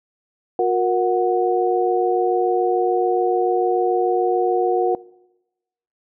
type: tone cluster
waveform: sine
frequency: 361.5 / 468.4 / 737 Hz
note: F#4 / A#4 / F#5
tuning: -40 / +8 / -7 cents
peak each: -20 dBFS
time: 0.59-4.95 s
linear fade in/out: 2 ms
effects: noise-tail reverb RT60 1.0 s tail -23 dB re dry